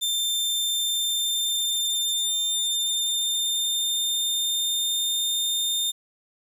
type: tone with pitch glide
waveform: sawtooth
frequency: 3581 to 3627 Hz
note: A7 to A#7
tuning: +30 to -48 cents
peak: -20 dBFS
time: 0.01-5.92 s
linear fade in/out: 20 ms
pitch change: +22 cents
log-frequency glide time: 0.39-5.29 s
effects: 9-bit